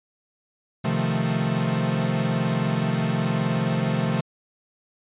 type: chord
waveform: 45% pulse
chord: F dominant seventh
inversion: second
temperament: equal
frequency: 130.81 / 155.56 / 174.61 / 220 Hz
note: C3 / Eb3 / F3 / A3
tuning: 0 / 0 / 0 / 0 cents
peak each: -27 dBFS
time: 0.84-4.21 s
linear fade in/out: 10 ms
effects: resampled to 8000 Hz